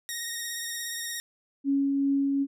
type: tone with vibrato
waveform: 10% pulse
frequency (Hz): 1868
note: A#6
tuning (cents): +3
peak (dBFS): -23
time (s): 0.09-1.2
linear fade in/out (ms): 0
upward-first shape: sine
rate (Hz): 17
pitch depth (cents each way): 27
type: tone with tremolo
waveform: sine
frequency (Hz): 277.2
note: C#4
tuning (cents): 0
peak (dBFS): -21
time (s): 1.64-2.47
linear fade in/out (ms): 50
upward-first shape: triangle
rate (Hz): 2.6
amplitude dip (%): 25
effects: none